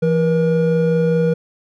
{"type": "tone pair together", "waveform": "triangle", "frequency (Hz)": [167.64, 478], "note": ["E3", "A#4"], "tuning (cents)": [29, 43], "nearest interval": "octave + tritone", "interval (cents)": 1814, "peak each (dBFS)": -14, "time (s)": [0.02, 1.34], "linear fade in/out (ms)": 10, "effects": []}